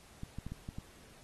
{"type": "clicks", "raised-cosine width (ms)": 5, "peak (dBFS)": -28, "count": 6, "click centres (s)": [0.234, 0.386, 0.466, 0.52, 0.689, 0.785], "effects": ["pink hiss -59 dBFS RMS until 1.23 s", "AAC 32 kbps"]}